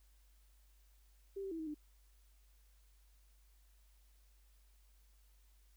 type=tone with pitch steps; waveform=sine; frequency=393.1 / 386.8 / 326.9 / 316.5 / 300.1 Hz; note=G4 / G4 / E4 / D#4 / D4; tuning=+5 / -23 / -14 / +30 / +38 cents; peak=-40 dBFS; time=1.36-1.745 s; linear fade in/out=10 ms; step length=77 ms; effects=added 50 Hz sine -64 dBFS peak until 5.76 s + white hiss -75 dBFS RMS until 5.76 s